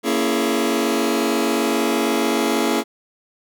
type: chord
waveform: sawtooth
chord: A# half-diminished seventh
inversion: none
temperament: just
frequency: 233.1 / 279.7 / 335.6 / 419.5 Hz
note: A#3 / C#4 / E4 / G#4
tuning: 0 / +16 / +31 / +17 cents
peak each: -19 dBFS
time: 0.03-2.84 s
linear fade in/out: 50 ms
effects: none